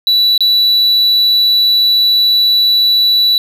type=tone with dropouts; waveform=triangle; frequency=3947 Hz; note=B7; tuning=2 cents flat; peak=-6 dBFS; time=0.07-3.38 s; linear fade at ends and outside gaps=1 ms; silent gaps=0.378-0.406 s; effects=none